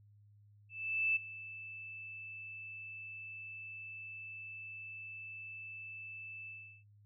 sine tone with ADSR envelope, 2637 Hz, E7, in tune, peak -28 dBFS, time 0.69-6.84 s, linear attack 470 ms, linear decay 14 ms, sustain -17 dB, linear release 360 ms, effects noise-tail reverb RT60 0.1 s tail -23 dB re dry + added 103 Hz sine -60 dBFS peak until 7.05 s

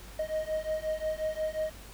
triangle beating tone pair, 622.3 / 627.9 Hz, D#5 / D#5, 0 / +16 cents, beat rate 5.6 Hz, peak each -31 dBFS, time 0.19-1.7 s, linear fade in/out 5 ms, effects added 50 Hz sine -47 dBFS peak until 1.93 s + pink hiss -50 dBFS RMS until 1.93 s

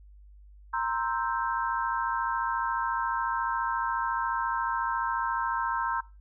sine chord, C dominant seventh, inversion third, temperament equal, 932.3 / 1046.5 / 1318.5 / 1568 Hz, Bb5 / C6 / E6 / G6, 0 / 0 / 0 / 0 cents, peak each -30 / -32 / -34 / -34 dBFS, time 0.73-6.01 s, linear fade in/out 10 ms, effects noise-tail reverb RT60 0.3 s tail -21 dB re dry + added 50 Hz sine -49 dBFS peak until 6.2 s

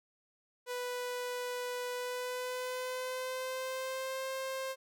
sawtooth tone with pitch glide, 493.9 to 529.3 Hz, B4 to C5, 0 to +20 cents, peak -32 dBFS, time 0.66-4.76 s, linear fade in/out 50 ms, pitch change +120 cents, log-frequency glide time 1.93-4.29 s, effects none

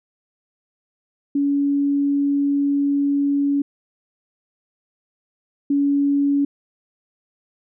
sine tone pair in turn, 282.8 / 282.8 Hz, C#4 / C#4, +35 / +35 cents, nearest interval unison, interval 0 cents, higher neither, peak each -16 / -15 dBFS, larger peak second, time 1.35-3.62 / 5.7-6.45 s, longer first, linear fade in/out 5 ms, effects none

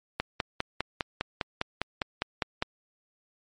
click train, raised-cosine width 0.3 ms, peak -11 dBFS, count 13, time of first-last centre 0.2-2.624 s, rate 4.95 Hz, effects MP3 48 kbps

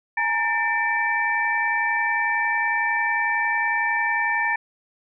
sine tone cluster, 839 / 930 / 1791 / 2315 Hz, G#5 / A#5 / A6 / D7, +17 / -4 / +30 / -25 cents, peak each -29 / -27 / -22 / -27 dBFS, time 0.17-4.56 s, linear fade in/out 5 ms, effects none

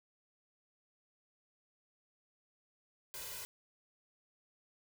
white noise with comb filter, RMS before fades -45 dBFS, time 3.14-3.45 s, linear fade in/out 0 ms, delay 2 ms, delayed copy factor +0.9, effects none

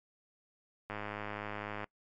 click train, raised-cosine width 0.5 ms, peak -24 dBFS, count 99, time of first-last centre 0.9-1.842 s, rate 104 Hz, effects noise-tail reverb RT60 0.1 s tail -23 dB re dry + MP3 64 kbps

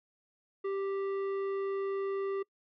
sine tone with tanh clipping, 392 Hz, G4, in tune, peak -33 dBFS, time 0.64-2.43 s, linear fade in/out 10 ms, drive 11 dB, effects noise-tail reverb RT60 0.1 s tail -24 dB re dry

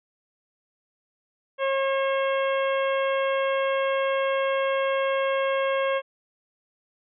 harmonic tone, 541 Hz, C#5, 42 cents flat, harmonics 1 / 2 / 3 / 4 / 5 / 6, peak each -23 / -29 / -33 / -35 / -37 / -39 dBFS, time 1.58-6.02 s, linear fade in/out 50 ms, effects none

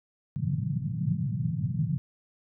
pink band-pass noise, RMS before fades -29 dBFS, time 0.36-1.98 s, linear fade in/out 0 ms, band 110 to 180 Hz, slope 48 dB/octave, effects none

